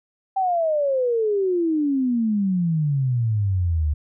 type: exponential sweep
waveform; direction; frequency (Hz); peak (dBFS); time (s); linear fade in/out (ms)
sine; down; 784 to 72.5; -18; 0.36-3.94; 10
effects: none